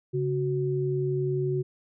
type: tone pair together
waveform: sine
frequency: 138.59 / 370 Hz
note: C#3 / F#4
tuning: 0 / 0 cents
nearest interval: octave + perfect fourth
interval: 1700 cents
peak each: -27 dBFS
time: 0.13-1.63 s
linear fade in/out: 20 ms
effects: none